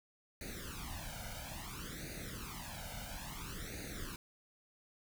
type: noise with flanger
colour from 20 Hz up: pink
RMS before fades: -45 dBFS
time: 0.41-4.16 s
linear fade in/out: 2 ms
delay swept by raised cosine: 0.46 to 1.37 ms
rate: 0.59 Hz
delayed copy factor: +0.9
effects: none